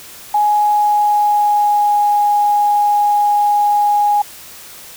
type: tone with pitch glide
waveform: sine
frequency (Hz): 835 to 826.4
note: G#5 to G#5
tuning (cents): +9 to -9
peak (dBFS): -10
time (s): 0.34-4.22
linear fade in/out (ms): 5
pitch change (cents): -18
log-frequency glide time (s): 0.57-2.12
effects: white hiss -36 dBFS RMS until 4.96 s